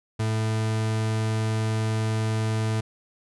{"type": "tone", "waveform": "40% pulse", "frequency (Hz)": 110, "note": "A2", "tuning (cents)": 0, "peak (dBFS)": -22, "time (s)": [0.19, 2.81], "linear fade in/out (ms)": 10, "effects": ["resampled to 24000 Hz"]}